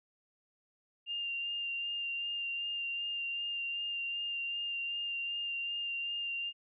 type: tone with vibrato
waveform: sine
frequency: 2794 Hz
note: F7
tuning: in tune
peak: -34 dBFS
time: 1.06-6.53 s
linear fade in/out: 50 ms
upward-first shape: sine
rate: 2.6 Hz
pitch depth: 16 cents each way
effects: none